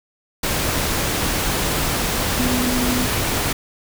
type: tone in noise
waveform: sine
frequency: 248.9 Hz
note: B3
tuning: 14 cents sharp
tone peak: -20 dBFS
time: 2.39-3.06 s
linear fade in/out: 5 ms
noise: pink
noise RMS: -21 dBFS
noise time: 0.43-3.53 s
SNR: -2 dB
effects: none